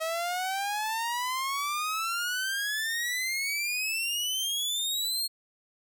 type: exponential sweep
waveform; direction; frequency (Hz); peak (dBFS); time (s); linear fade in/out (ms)
sawtooth; up; 636 to 4288; -25; 0-5.28; 20
effects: none